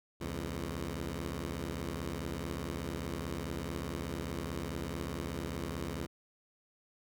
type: beating tone pair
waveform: 10% pulse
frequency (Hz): 68.8 / 84.8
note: C#2 / E2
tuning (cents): -12 / +50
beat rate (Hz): 16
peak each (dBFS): -31 / -31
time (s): 0.2-6.07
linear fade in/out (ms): 20
effects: none